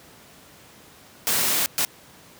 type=noise bursts at uneven times; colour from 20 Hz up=white; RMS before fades=-22 dBFS; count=2; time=1.27-1.66 / 1.78-1.85 s; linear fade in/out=0 ms; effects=pink hiss -49 dBFS RMS until 2.39 s + high-pass 100 Hz 12 dB/octave